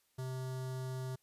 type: tone with notch filter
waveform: square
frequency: 129.6 Hz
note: C3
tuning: 16 cents flat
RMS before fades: -40 dBFS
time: 0.18-1.16 s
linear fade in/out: 10 ms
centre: 2400 Hz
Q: 1.3
effects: white hiss -75 dBFS RMS until 1.22 s + resampled to 32000 Hz